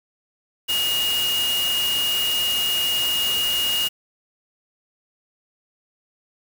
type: tone in noise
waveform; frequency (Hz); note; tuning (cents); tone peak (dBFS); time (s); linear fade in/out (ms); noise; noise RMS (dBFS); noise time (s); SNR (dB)
sine; 2862; F7; +42; -20; 0.68-3.89; 20; white; -28; 0.68-3.89; +5
effects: none